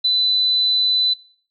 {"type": "tone", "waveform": "sine", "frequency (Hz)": 4001, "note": "B7", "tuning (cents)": 22, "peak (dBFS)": -14, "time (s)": [0.04, 1.14], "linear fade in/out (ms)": 10, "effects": ["noise-tail reverb RT60 0.5 s tail -20 dB re dry"]}